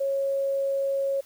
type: tone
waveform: sine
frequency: 549 Hz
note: C#5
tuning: 17 cents flat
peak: -23 dBFS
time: 0-1.21 s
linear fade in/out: 10 ms
effects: white hiss -55 dBFS RMS until 1.25 s